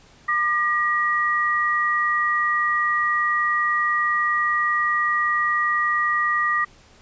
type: tone pair together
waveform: sine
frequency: 1200 / 1904.9 Hz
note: D6 / A#6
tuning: +37 / +37 cents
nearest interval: minor sixth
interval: 800 cents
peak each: -21 dBFS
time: 0.28-6.65 s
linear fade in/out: 10 ms
effects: pink hiss -52 dBFS RMS until 7.01 s + resampled to 16000 Hz